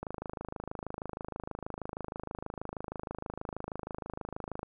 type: click train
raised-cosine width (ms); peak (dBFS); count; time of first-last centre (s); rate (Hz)
1; -23; 122; 0.03-4.631; 26.3
effects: none